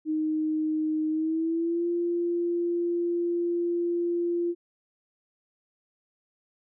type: tone with pitch glide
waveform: sine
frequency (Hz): 311.1 to 345.2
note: D#4 to F4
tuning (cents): 0 to -20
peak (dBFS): -24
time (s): 0.05-4.55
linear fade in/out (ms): 50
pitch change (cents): +180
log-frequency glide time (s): 1.09-1.87
effects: none